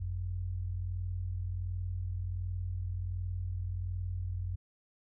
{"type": "tone pair together", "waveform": "sine", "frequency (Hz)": [50.04, 91.4], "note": ["G1", "F#2"], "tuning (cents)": [36, -21], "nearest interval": "minor seventh", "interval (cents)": 1043, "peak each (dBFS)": [-39, -34], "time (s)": [0, 4.56], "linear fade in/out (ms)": 10, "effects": []}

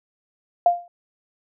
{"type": "tone with exponential decay", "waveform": "sine", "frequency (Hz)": 698.5, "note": "F5", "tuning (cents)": 0, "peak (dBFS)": -9, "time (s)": [0.66, 0.88], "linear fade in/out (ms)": 2, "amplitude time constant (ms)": 47, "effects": []}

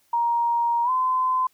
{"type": "tone with pitch glide", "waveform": "sine", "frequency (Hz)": [940, 1025.1], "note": ["A#5", "C6"], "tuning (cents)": [14, -36], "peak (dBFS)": -19, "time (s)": [0.13, 1.47], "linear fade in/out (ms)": 5, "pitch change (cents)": 150, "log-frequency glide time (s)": [0.84, 0.9], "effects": ["white hiss -64 dBFS RMS until 1.53 s"]}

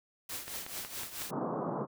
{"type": "noise with tremolo", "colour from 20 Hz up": "white", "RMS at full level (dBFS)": -38, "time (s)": [0.29, 1.31], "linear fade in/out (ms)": 5, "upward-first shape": "triangle", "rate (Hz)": 4.6, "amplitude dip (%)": 75}
{"type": "click train", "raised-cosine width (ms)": 0.3, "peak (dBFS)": -25, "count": 5, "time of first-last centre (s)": [0.48, 1.218], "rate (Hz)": 5.42}
{"type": "band-pass noise", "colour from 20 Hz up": "pink", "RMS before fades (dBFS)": -35, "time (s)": [1.29, 1.87], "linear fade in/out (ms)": 50, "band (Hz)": [140, 1200], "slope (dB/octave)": 48}
{"effects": []}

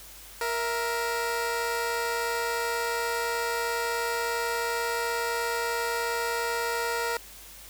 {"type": "tone pair together", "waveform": "15% pulse", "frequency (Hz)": [468.3, 661], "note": ["A#4", "E5"], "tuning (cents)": [8, 5], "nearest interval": "tritone", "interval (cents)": 597, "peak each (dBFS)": [-21, -30], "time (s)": [0.41, 7.17], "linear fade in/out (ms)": 2, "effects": ["added 50 Hz sine -53 dBFS peak until 7.69 s", "white hiss -47 dBFS RMS until 7.69 s"]}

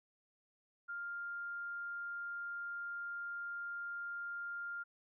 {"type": "tone", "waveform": "sine", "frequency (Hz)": 1400, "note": "F6", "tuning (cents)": 4, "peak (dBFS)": -40, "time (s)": [0.88, 4.84], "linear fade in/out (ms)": 20, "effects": []}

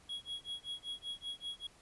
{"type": "tone with tremolo", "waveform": "triangle", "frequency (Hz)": 3322, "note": "G#7", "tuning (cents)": 0, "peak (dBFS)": -36, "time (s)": [0.09, 1.67], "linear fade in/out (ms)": 5, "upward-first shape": "sine", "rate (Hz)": 5.2, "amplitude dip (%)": 100, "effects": ["pink hiss -63 dBFS RMS until 1.81 s", "resampled to 24000 Hz"]}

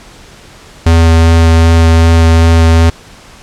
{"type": "tone with vibrato", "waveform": "square", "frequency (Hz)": 82.41, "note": "E2", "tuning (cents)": 0, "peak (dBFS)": -4, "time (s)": [0.86, 2.9], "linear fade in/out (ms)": 5, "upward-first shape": "sine", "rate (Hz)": 2.6, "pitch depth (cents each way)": 10, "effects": ["pink hiss -36 dBFS RMS until 3.42 s", "low-pass 8000 Hz 12 dB/octave"]}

